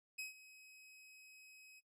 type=tone with ADSR envelope; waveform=sawtooth; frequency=2542 Hz; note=D#7; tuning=36 cents sharp; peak=-38 dBFS; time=0.18-1.81 s; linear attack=12 ms; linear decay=140 ms; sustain=-17 dB; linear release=27 ms; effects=noise-tail reverb RT60 0.1 s tail -17 dB re dry + low-pass 12000 Hz 12 dB/octave